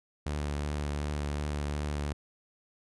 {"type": "tone with vibrato", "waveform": "sawtooth", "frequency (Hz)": 73.42, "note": "D2", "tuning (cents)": 0, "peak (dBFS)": -27, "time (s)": [0.26, 2.13], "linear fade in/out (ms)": 5, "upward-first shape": "triangle", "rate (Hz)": 2.7, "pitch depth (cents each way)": 22, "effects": ["resampled to 24000 Hz"]}